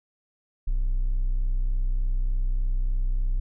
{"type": "tone", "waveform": "triangle", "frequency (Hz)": 31.68, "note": "B0", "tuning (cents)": 45, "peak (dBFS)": -18, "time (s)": [0.67, 3.4], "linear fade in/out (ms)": 10, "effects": ["tanh soft clip ceiling -16 dBFS"]}